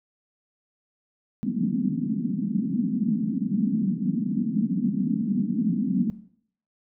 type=band-pass noise; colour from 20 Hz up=pink; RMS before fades=-25 dBFS; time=1.43-6.1 s; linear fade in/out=0 ms; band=180 to 250 Hz; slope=48 dB/octave; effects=noise-tail reverb RT60 0.6 s tail -17 dB re dry